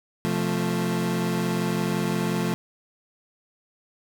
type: chord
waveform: 30% pulse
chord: F major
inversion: second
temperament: equal with one note detuned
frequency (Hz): 128.64 / 174.61 / 220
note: C3 / F3 / A3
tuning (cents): -29 / 0 / 0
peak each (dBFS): -29 / -23 / -25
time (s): 0.25-2.54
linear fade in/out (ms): 0
effects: none